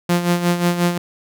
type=tone with tremolo; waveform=sawtooth; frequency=174.61 Hz; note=F3; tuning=in tune; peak=-9 dBFS; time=0.09-0.98 s; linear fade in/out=5 ms; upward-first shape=sine; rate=5.6 Hz; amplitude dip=65%; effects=none